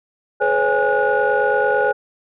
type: tone cluster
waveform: sine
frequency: 425.4 / 505 / 554 / 824 / 1455 Hz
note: G#4 / B4 / C#5 / G#5 / F#6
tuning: +42 / +39 / -1 / -14 / -29 cents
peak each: -20 dBFS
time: 0.4-1.93 s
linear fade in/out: 20 ms
effects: tanh soft clip ceiling -7 dBFS